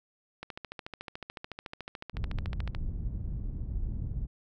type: click train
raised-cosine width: 0.3 ms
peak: -23 dBFS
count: 33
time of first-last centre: 0.43-2.749 s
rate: 13.8 Hz
type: low-pass noise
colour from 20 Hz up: pink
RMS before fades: -34 dBFS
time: 2.13-4.27 s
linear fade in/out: 20 ms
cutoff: 110 Hz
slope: 12 dB/octave
effects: none